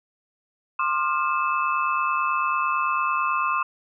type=tone cluster; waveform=sine; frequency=1055 / 1204 / 1399 / 2614 Hz; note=C6 / D6 / F6 / E7; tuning=+14 / +43 / +3 / -15 cents; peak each=-24 / -25 / -30 / -30 dBFS; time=0.79-3.63 s; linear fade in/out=5 ms; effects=none